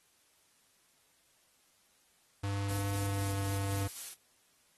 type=tone with pitch glide; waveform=square; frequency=99.8 to 98.77 Hz; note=G2 to G2; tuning=+32 to +14 cents; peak=-33 dBFS; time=2.43-3.88 s; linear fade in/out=10 ms; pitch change=-18 cents; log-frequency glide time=3-3.32 s
type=noise with tremolo; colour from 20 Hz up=blue; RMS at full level=-41 dBFS; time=2.68-4.15 s; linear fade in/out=20 ms; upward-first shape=square; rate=3.9 Hz; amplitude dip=35%
effects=white hiss -69 dBFS RMS until 4.77 s + AAC 32 kbps